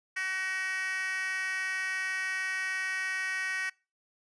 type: tone with high-pass filter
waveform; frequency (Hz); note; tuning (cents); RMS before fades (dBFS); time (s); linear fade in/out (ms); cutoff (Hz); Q
10% pulse; 377.2; F#4; +33; -33; 0.16-3.7; 10; 1800; 4.1
effects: noise-tail reverb RT60 0.3 s tail -24 dB re dry + resampled to 22050 Hz